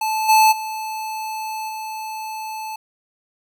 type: tone with level steps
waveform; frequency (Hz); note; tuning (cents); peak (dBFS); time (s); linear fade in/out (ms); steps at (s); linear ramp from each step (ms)
square; 872; A5; -16; -20 / -11 / -26 / -28; 0.01-2.76; 5; 0.28 / 0.51 / 1.68; 20
effects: none